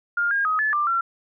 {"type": "tone with pitch steps", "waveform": "sine", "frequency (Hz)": [1409, 1621, 1261, 1729, 1186, 1361], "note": ["F6", "G#6", "D#6", "A6", "D6", "F6"], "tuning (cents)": [15, -42, 23, -31, 17, -45], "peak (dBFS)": -19, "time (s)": [0.17, 1.01], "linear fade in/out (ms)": 5, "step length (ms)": 140, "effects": []}